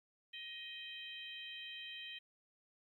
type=harmonic tone with a mistuned harmonic; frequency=627 Hz; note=D#5; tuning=13 cents sharp; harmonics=3 / 4 / 5 / 6; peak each=-53 / -52 / -48 / -56 dBFS; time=0.33-2.19 s; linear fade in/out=10 ms; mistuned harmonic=6; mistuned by=+49 cents; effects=13-bit